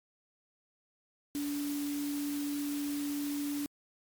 sine tone in noise, 288.7 Hz, D4, 30 cents flat, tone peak -32 dBFS, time 1.35-3.66 s, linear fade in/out 0 ms, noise white, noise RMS -44 dBFS, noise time 1.35-3.66 s, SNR +9 dB, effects MP3 96 kbps

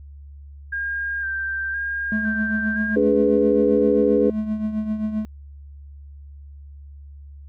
sine tone with vibrato, 1594 Hz, G6, 28 cents sharp, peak -23 dBFS, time 0.72-2.96 s, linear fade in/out 10 ms, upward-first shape square, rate 0.98 Hz, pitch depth 24 cents each way
triangle tone with tremolo, 215.4 Hz, A3, 37 cents flat, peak -17 dBFS, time 2.12-5.25 s, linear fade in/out 0 ms, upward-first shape triangle, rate 7.6 Hz, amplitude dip 65%
sine chord, G# diminished, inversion second, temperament equal with one note detuned, 288.6 / 415.3 / 493.9 Hz, D4 / G#4 / B4, -30 / 0 / 0 cents, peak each -21 / -19 / -19 dBFS, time 2.96-4.3 s, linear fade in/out 5 ms
effects added 71 Hz sine -38 dBFS peak until 7.48 s

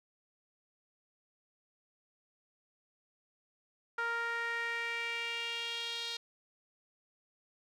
sawtooth tone with band-pass filter sweep, 466.2 Hz, A#4, in tune, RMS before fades -37 dBFS, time 3.98-6.17 s, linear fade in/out 5 ms, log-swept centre 1400 to 3900 Hz, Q 3.4, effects none

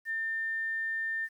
sine tone with quantisation, 1800 Hz, A6, 39 cents sharp, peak -30 dBFS, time 0.05-1.29 s, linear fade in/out 50 ms, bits 10, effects none

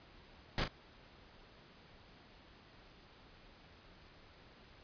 pink noise with echo, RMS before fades -34 dBFS, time 0.58-0.64 s, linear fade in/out 0 ms, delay 38 ms, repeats 1, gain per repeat -8 dB, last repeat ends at 0.678 s, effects pink hiss -60 dBFS RMS until 4.83 s + resampled to 11025 Hz

